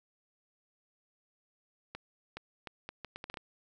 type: accelerating click train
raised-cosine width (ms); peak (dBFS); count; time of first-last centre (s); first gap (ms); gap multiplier
0.3; -25; 10; 1.95-3.372; 420; 0.72
effects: none